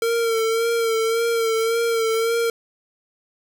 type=tone with vibrato; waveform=square; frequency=456.1 Hz; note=A#4; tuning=38 cents flat; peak=-19 dBFS; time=0.02-2.5 s; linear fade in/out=2 ms; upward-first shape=sine; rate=1.8 Hz; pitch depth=35 cents each way; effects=none